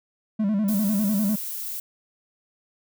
triangle tone with vibrato, 206.6 Hz, G#3, 9 cents flat, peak -18 dBFS, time 0.39-1.36 s, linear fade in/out 10 ms, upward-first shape square, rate 10 Hz, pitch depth 86 cents each way
violet noise, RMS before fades -32 dBFS, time 0.68-1.8 s, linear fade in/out 5 ms
effects none

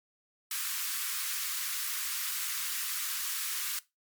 white high-pass noise, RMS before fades -34 dBFS, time 0.51-3.79 s, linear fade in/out 2 ms, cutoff 1100 Hz, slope 48 dB/octave, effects noise-tail reverb RT60 0.2 s tail -18 dB re dry + MP3 96 kbps

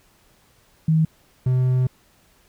sine / triangle tone pair in turn, 159 / 127.66 Hz, D#3 / C3, +38 / -42 cents, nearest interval major third, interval 380 cents, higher first, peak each -14 dBFS, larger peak neither, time 0.88-1.05 / 1.46-1.87 s, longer second, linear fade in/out 5 ms, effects pink hiss -58 dBFS RMS until 2.48 s

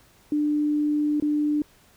sine tone with dropouts, 297.5 Hz, D4, 22 cents sharp, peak -20 dBFS, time 0.32-1.62 s, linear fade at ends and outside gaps 2 ms, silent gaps 1.2-1.223 s, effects pink hiss -57 dBFS RMS until 1.96 s

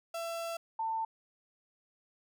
35% pulse / sine tone pair in turn, 670 / 894.3 Hz, E5 / A5, +28 / +28 cents, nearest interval perfect fourth, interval 500 cents, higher second, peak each -34 / -31 dBFS, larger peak second, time 0.14-0.57 / 0.79-1.05 s, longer first, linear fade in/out 5 ms, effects none

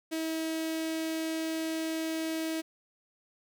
sawtooth tone with notch filter, 321.4 Hz, E4, 44 cents flat, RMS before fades -33 dBFS, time 0.11-2.62 s, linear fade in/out 20 ms, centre 1100 Hz, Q 1.3, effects none

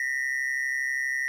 triangle ring-modulated tone, 1900 Hz, A#6, 33 cents sharp, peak -21 dBFS, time 0-1.28 s, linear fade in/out 0 ms, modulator 66.2 Hz, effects none

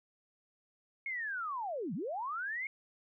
sine linear two-way sweep, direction down then up, 2195 to 146.83 to 2195 Hz, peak -35 dBFS, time 1.06-2.67 s, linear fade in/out 2 ms, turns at 1.94 s, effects none

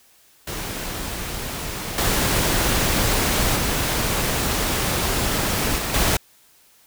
pink noise with level steps, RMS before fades -29 / -20 / -22 / -25 / -19 dBFS, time 0.47-6.17 s, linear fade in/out 5 ms, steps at 1.98 / 3.56 / 5.78 / 5.94 s, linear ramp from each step 2 ms, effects white hiss -55 dBFS RMS until 6.86 s

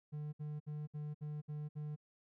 triangle tone bursts, 149.8 Hz, D3, 35 cents sharp, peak -38 dBFS, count 7, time 0.12-1.962 s, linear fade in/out 20 ms, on 210 ms, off 62 ms, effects none

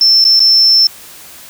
sine tone with dropouts, 5340 Hz, E8, 22 cents sharp, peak -4 dBFS, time 0.01-0.87 s, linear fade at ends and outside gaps 2 ms, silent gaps 0.242-0.25 / 0.395-0.402 s, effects tanh soft clip ceiling 0 dBFS + white hiss -35 dBFS RMS until 1.49 s

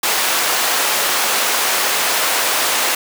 pink high-pass noise, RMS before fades -17 dBFS, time 0.03-2.95 s, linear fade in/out 5 ms, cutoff 680 Hz, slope 12 dB/octave, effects none

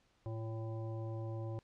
harmonic tone with a mistuned harmonic, 111.4 Hz, A2, 22 cents sharp, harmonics 1 / 3 / 5 / 7 / 9, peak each -39 / -47 / -49 / -55 / -58 dBFS, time 0.26-1.59 s, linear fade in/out 0 ms, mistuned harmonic 3, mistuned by +37 cents, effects pink hiss -73 dBFS RMS until 1.63 s + low-pass 6000 Hz 12 dB/octave

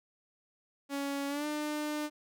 sawtooth tone with pitch glide, 280 to 300.1 Hz, C#4 to D4, +18 to +38 cents, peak -29 dBFS, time 0.89-2.1 s, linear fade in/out 50 ms, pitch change +120 cents, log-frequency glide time 1.28-1.46 s, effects none

